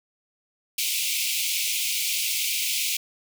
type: high-pass noise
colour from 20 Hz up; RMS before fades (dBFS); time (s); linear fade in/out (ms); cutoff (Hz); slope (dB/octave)
pink; -26; 0.78-2.97; 5; 2200; 96
effects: none